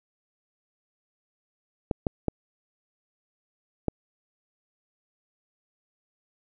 clicks, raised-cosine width 2 ms, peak -11 dBFS, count 4, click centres 1.912 / 2.068 / 2.283 / 3.883 s, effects none

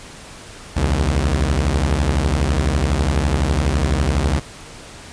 sawtooth beating tone pair, 65.6 / 77.6 Hz, C2 / D#2, +5 / -4 cents, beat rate 12 Hz, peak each -14 / -15 dBFS, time 0.76-4.4 s, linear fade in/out 10 ms, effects pink hiss -38 dBFS RMS until 5.12 s + resampled to 22050 Hz

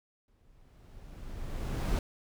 brown noise with exponential growth, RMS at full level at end -26 dBFS, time 0.28-1.99 s, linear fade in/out 2 ms, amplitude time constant 370 ms, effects none

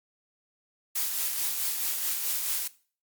blue noise with tremolo, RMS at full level -28 dBFS, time 0.95-2.68 s, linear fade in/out 10 ms, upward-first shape sine, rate 4.6 Hz, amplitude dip 35%, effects noise-tail reverb RT60 0.4 s tail -18 dB re dry + Opus 48 kbps

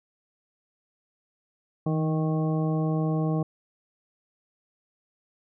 harmonic tone with a mistuned harmonic, 156.5 Hz, D#3, 10 cents sharp, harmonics 1 / 2 / 3 / 4 / 5 / 7, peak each -24 / -30 / -34 / -36 / -38 / -41 dBFS, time 1.86-3.43 s, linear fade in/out 5 ms, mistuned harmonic 1, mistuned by +30 cents, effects none

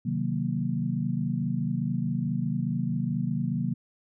sine chord, C half-diminished seventh, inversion none, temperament equal, 130.81 / 155.56 / 185 / 233.1 Hz, C3 / Eb3 / Gb3 / Bb3, 0 / 0 / 0 / 0 cents, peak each -31 dBFS, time 0.05-3.74 s, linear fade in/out 10 ms, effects none

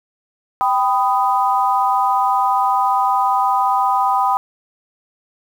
sine chord, G augmented, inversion none, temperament equal with one note detuned, 784 / 998.7 / 1244.5 Hz, G5 / B5 / D#6, 0 / +19 / 0 cents, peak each -17 / -17 / -20 dBFS, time 0.61-4.37 s, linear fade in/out 0 ms, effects 7-bit

